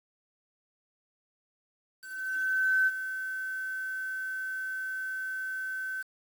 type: tone with ADSR envelope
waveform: sine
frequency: 1531 Hz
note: G6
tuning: 41 cents flat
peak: -21 dBFS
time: 1.99-6.03 s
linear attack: 880 ms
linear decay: 33 ms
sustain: -11 dB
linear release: 16 ms
effects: 8-bit